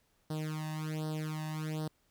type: tone with flanger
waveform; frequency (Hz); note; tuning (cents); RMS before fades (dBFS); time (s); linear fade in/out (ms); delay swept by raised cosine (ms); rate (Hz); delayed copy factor
sawtooth; 155.3; D#3; -3; -37; 0.3-1.88; 5; 0.21 to 1.11; 1.3; +0.95
effects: pink hiss -73 dBFS RMS until 2.1 s